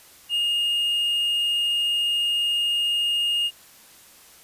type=tone with hard clipping; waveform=triangle; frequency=2843 Hz; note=F7; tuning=30 cents sharp; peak=-21 dBFS; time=0.29-3.51 s; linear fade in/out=50 ms; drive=5 dB; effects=white hiss -50 dBFS RMS until 4.43 s + resampled to 32000 Hz